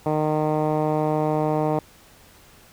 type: tone with low-pass filter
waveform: 10% pulse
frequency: 153.5 Hz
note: D#3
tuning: 23 cents flat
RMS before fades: -22 dBFS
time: 0.06-1.79 s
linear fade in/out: 2 ms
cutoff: 850 Hz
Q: 1.2
effects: pink hiss -51 dBFS RMS until 2.72 s